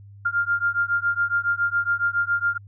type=beating tone pair; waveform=sine; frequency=1396.9 / 1404.1 Hz; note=F6 / F6; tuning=0 / +9 cents; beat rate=7.2 Hz; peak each=-23 dBFS; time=0.25-2.58 s; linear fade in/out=10 ms; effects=added 100 Hz sine -42 dBFS peak until 2.67 s